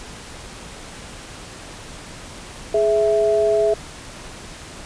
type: tone pair together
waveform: sine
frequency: 419.2 / 658.7 Hz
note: G#4 / E5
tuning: +16 / -1 cents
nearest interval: minor sixth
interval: 783 cents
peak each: -17 dBFS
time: 2.74-3.74 s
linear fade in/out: 5 ms
effects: pink hiss -37 dBFS RMS until 4.85 s + resampled to 22050 Hz